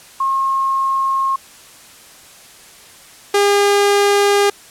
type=tone pair in turn; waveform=sine / sawtooth; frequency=1077 / 404.9 Hz; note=C6 / G#4; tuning=+50 / -44 cents; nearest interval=octave + perfect fourth; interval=1694 cents; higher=first; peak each=-14 / -7 dBFS; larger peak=second; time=0.2-1.36 / 3.34-4.5 s; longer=neither; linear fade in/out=5 ms; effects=white hiss -42 dBFS RMS until 4.7 s + low-pass 11000 Hz 12 dB/octave